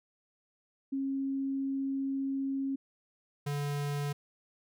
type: tone pair in turn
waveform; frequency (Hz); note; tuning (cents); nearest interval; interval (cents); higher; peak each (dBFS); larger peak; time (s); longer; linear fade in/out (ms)
sine / square; 271.5 / 144.15; C#4 / D3; -36 / -32; major seventh; 1096; first; -30 / -32; first; 0.92-2.76 / 3.46-4.13; first; 10
effects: none